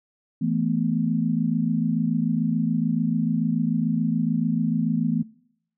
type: chord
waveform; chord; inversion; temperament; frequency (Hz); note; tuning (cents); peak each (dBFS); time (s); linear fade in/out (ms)
sine; E suspended fourth; none; equal; 164.81 / 220 / 246.9; E3 / A3 / B3; 0 / 0 / 0; -25; 0.41-5.23; 10
effects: noise-tail reverb RT60 0.7 s tail -23 dB re dry